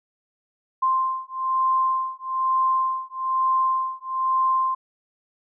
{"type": "beating tone pair", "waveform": "sine", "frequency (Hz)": [1046.5, 1047.6], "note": ["C6", "C6"], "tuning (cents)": [0, 2], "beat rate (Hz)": 1.1, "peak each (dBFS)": -23, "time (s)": [0.82, 4.75], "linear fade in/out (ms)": 10, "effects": []}